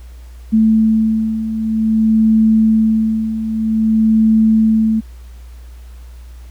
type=beating tone pair; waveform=sine; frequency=220 / 220.52 Hz; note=A3 / A3; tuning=0 / +4 cents; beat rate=0.52 Hz; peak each=-17 / -11 dBFS; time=0.52-5.01 s; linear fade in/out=20 ms; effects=added 60 Hz sine -32 dBFS peak until 6.5 s + pink hiss -50 dBFS RMS until 6.5 s